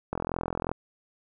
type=click train; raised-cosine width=1 ms; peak=-15 dBFS; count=26; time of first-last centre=0.13-0.715 s; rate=42.7 Hz; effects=none